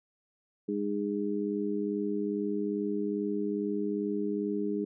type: harmonic tone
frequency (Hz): 102.4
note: G#2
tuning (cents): -24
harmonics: 2 / 3 / 4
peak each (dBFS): -33 / -33 / -33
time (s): 0.68-4.85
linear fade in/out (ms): 10
effects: none